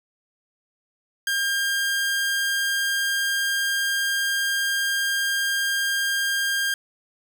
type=tone; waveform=sawtooth; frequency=1605 Hz; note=G6; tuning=40 cents sharp; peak=-18 dBFS; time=1.27-6.74 s; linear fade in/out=2 ms; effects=none